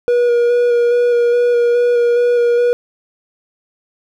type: tone with vibrato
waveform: triangle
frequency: 480.2 Hz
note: B4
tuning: 49 cents flat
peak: -8 dBFS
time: 0.08-2.73 s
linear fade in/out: 0 ms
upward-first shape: square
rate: 2.4 Hz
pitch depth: 13 cents each way
effects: none